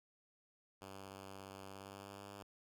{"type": "tone with pitch glide", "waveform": "5% pulse", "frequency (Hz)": [97.2, 100.16], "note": ["G2", "G2"], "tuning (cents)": [-14, 38], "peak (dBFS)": -39, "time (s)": [0.81, 2.43], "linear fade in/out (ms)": 10, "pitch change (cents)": 52, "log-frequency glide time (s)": [1.67, 2.26], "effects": []}